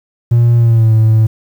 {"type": "tone with pitch glide", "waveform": "triangle", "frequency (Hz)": [118.4, 110.47], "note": ["A#2", "A2"], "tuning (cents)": [27, 7], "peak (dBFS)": -3, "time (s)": [0.31, 1.27], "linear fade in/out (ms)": 10, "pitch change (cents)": -120, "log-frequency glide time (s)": [0.56, 0.92], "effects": ["tanh soft clip ceiling 0 dBFS", "7-bit"]}